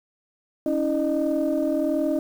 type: tone cluster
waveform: sine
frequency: 280.1 / 321.4 / 611 Hz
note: C#4 / E4 / D#5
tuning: +18 / -44 / -32 cents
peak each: -24 dBFS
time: 0.66-2.19 s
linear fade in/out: 2 ms
effects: tanh soft clip ceiling -14 dBFS + 8-bit